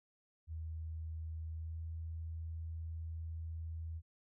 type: tone with pitch glide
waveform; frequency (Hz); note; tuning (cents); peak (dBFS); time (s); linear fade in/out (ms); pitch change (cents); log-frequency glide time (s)
sine; 80.2 to 81.37; E2 to E2; -47 to -22; -40; 0.47-4.02; 50; +25; 1.52-1.81
effects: none